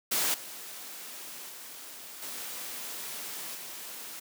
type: noise with level steps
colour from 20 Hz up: white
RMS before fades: -28 / -43 / -45 / -39 / -42 dBFS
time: 0.11-4.2 s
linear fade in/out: 10 ms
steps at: 0.34 / 1.49 / 2.22 / 3.55 s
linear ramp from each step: 2 ms
effects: high-pass 200 Hz 12 dB/octave